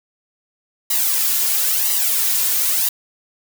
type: noise with flanger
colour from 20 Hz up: blue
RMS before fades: -18 dBFS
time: 0.9-2.89 s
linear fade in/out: 5 ms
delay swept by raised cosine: 1 to 2.9 ms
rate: 0.99 Hz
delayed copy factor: +1
effects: none